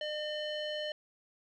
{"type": "tone with low-pass filter", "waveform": "square", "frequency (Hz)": 605, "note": "D#5", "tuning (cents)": -49, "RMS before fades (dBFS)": -37, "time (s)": [0.01, 0.92], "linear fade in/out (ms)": 2, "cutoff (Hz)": 3500, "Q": 6.3, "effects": []}